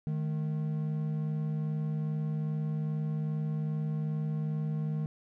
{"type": "tone pair together", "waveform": "triangle", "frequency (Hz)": [153.82, 216.3], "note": ["D#3", "A3"], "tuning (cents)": [-20, -29], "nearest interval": "tritone", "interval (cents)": 591, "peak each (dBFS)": [-28, -37], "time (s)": [0.07, 5.06], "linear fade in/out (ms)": 0, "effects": []}